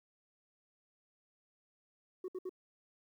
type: tone bursts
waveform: sine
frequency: 370 Hz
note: F#4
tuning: in tune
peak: -35 dBFS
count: 3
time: 2.24-2.494 s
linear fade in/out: 5 ms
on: 42 ms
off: 64 ms
effects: tanh soft clip ceiling -37 dBFS + 12-bit